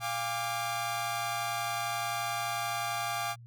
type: chord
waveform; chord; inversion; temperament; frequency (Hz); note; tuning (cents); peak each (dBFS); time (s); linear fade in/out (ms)
sawtooth; D diminished; first; equal with one note detuned; 698.5 / 809.8 / 1174.7; F5 / Ab5 / D6; 0 / -44 / 0; -32; 0-3.36; 50
effects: added 118 Hz sine -47 dBFS peak until 3.46 s